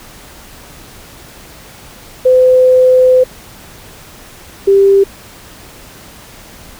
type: tone pair in turn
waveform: sine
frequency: 510 / 393.9 Hz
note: C5 / G4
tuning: -44 / +8 cents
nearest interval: major third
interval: 448 cents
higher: first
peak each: -4 dBFS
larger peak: neither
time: 2.25-3.24 / 4.67-5.04 s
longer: first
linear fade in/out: 10 ms
effects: pink hiss -36 dBFS RMS until 6.79 s